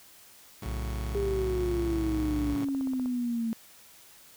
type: chord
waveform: sawtooth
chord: F# minor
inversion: first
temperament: just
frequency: 111 / 138.75 / 185 Hz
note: A2 / C#3 / F#3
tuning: +16 / +2 / 0 cents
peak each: -35 / -38 / -39 dBFS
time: 0.62-2.65 s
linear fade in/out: 5 ms
type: tone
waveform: sine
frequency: 61.74 Hz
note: B1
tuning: in tune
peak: -31 dBFS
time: 0.65-2.56 s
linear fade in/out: 20 ms
type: exponential sweep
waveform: sine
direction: down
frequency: 404.9 to 224 Hz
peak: -27 dBFS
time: 1.15-3.53 s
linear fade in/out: 0 ms
type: click train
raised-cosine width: 1 ms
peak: -30 dBFS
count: 10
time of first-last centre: 2.5-3.059 s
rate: 16.1 Hz
effects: white hiss -54 dBFS RMS until 4.36 s